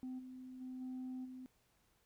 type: tone with level steps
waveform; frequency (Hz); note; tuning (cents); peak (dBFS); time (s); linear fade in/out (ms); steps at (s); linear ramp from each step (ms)
sine; 256.2; C4; -36; -40 / -48 / -43 / -40 / -47; 0.03-1.46; 0; 0.18 / 0.6 / 0.8 / 1.24; 20
effects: tanh soft clip ceiling -40 dBFS + pink hiss -75 dBFS RMS until 2.05 s